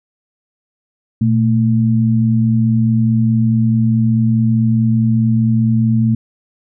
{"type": "tone pair together", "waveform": "sine", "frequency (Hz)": [117.97, 222.7], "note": ["A#2", "A3"], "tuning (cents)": [21, 21], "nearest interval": "major seventh", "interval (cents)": 1100, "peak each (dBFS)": -13, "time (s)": [1.21, 6.15], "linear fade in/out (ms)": 5, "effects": []}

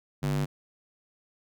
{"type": "tone with high-pass filter", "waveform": "square", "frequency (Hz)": 49, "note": "G1", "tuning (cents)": 0, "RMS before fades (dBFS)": -28, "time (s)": [0.22, 0.46], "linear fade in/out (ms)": 20, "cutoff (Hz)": 150, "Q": 2.3, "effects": []}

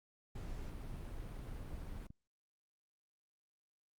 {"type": "noise", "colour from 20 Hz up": "brown", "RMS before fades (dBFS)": -45, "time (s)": [0.35, 2.07], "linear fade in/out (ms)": 5}
{"type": "click train", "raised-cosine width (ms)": 5, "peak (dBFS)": -39, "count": 4, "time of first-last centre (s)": [0.36, 2.104], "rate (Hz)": 1.72}
{"effects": ["Opus 48 kbps"]}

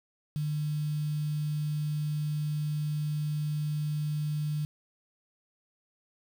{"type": "tone with quantisation", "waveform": "sine", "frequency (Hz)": 150, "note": "D3", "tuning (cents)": 37, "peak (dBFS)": -28, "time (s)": [0.36, 4.65], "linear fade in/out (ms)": 0, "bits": 8, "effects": []}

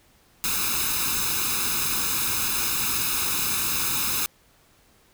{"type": "noise with comb filter", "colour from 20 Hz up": "white", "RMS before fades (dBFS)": -25, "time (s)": [0.44, 4.26], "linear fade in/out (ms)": 0, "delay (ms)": 0.78, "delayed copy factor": 0.8, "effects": ["pink hiss -59 dBFS RMS until 5.13 s"]}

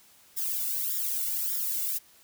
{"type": "noise with flanger", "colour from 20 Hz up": "violet", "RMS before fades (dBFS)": -30, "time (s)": [0.36, 1.99], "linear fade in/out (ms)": 20, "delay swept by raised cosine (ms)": [0.56, 1.45], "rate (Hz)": 1.7, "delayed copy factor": 1, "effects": ["white hiss -58 dBFS RMS until 2.23 s"]}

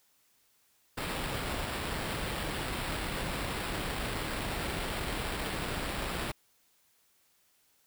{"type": "noise with sample-and-hold", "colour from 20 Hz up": "pink", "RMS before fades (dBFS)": -35, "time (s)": [0.97, 6.32], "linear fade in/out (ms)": 10, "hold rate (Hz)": 6300, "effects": ["white hiss -69 dBFS RMS until 7.86 s"]}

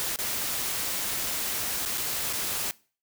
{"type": "noise with dropouts", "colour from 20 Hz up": "white", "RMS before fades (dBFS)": -30, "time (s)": [0, 2.71], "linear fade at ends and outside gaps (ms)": 0, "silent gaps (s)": [[0.16, 0.188], [1.852, 1.859], [1.975, 1.979], [2.328, 2.333]], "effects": ["noise-tail reverb RT60 0.4 s tail -22 dB re dry"]}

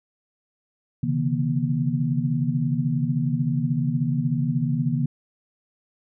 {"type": "tone cluster", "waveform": "sine", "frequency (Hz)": [132.3, 145.3, 161.7, 238.7], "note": ["C3", "D3", "E3", "A#3"], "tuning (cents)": [20, -18, -33, 41], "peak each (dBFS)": -26, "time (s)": [1.03, 5.06], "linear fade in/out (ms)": 5, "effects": []}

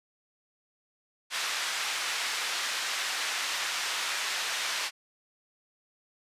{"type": "band-pass noise", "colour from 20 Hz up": "pink", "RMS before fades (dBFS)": -32, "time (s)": [1.3, 4.91], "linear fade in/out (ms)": 50, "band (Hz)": [1400, 6400], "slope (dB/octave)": 12, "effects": ["resampled to 32000 Hz"]}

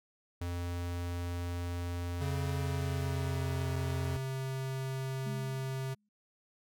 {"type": "tone", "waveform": "square", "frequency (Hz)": 87.31, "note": "F2", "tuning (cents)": 0, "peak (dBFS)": -35, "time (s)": [0.41, 4.17], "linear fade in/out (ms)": 5}
{"type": "tone with pitch glide", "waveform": "square", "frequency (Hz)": [139.2, 132.68], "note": ["C#3", "C3"], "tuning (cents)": [8, 25], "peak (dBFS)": -35, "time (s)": [2.2, 5.95], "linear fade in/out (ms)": 20, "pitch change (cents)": -83, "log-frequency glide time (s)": [2.6, 3.65]}
{"type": "tone with exponential decay", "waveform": "sine", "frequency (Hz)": 207.7, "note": "G#3", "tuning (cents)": 0, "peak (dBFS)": -37, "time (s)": [5.26, 6.09], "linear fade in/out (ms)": 5, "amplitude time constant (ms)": 180}
{"effects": []}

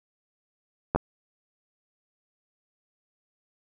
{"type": "clicks", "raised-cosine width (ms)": 1, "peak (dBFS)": -9, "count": 2, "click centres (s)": [0.949, 0.96], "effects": []}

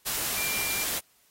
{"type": "tone in noise", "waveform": "sine", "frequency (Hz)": 2372, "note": "D7", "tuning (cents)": 17, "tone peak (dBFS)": -32, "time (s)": [0.36, 0.85], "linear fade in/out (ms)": 20, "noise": "white", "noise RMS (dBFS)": -30, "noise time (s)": [0.05, 1], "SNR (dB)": -5, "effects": ["white hiss -64 dBFS RMS until 1.3 s", "AAC 48 kbps"]}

